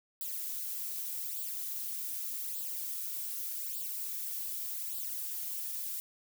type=noise with flanger; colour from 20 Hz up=violet; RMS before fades=-38 dBFS; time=0.21-6 s; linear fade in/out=0 ms; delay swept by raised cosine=0.24 to 4.14 ms; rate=0.84 Hz; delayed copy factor=+0.8; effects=none